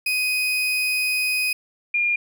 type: tone pair in turn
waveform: 35% pulse / sine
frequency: 2500 / 2413 Hz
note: D#7 / D7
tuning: +8 / +46 cents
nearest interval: minor second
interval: 62 cents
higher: first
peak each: -18 dBFS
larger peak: neither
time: 0.06-1.53 / 1.94-2.16 s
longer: first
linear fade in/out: 5 ms
effects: none